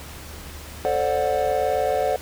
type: chord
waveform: triangle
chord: D dominant seventh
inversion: second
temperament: just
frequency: 440.5 / 528.6 / 587.3 / 734.2 Hz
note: A4 / C5 / D5 / F#5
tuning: +2 / +18 / 0 / -14 cents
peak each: -25 / -23 / -23 / -22 dBFS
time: 0.85-2.16 s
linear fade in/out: 0 ms
effects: added 74 Hz sine -40 dBFS peak until 2.21 s + pink hiss -40 dBFS RMS until 2.21 s